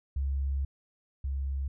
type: tone pair in turn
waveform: sine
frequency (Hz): 68.5 / 68.15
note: C#2 / C#2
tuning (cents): -20 / -29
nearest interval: unison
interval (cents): 9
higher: first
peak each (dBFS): -27 / -29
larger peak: first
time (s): 0.16-0.65 / 1.24-1.68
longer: first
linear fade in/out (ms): 5
effects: none